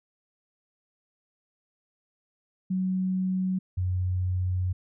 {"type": "tone pair in turn", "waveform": "sine", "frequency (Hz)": [186.5, 91.49], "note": ["F#3", "F#2"], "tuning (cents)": [14, -19], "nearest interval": "octave", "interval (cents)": 1233, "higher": "first", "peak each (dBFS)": -24, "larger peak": "neither", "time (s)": [[2.7, 3.59], [3.77, 4.73]], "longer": "second", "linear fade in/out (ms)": 10, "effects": []}